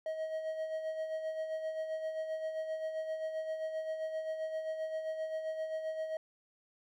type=tone with tremolo; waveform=triangle; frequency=634 Hz; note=D#5; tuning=32 cents sharp; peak=-31 dBFS; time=0.06-6.17 s; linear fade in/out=2 ms; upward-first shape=sine; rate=7.6 Hz; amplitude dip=50%; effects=none